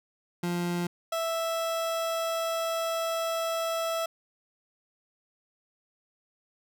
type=tone pair in turn; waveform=30% pulse; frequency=174.61 / 659.2 Hz; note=F3 / E5; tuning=0 / 0 cents; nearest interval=octave + major seventh; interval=2300 cents; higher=second; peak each=-25 dBFS; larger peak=neither; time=0.43-0.87 / 1.12-4.06 s; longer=second; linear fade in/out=5 ms; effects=none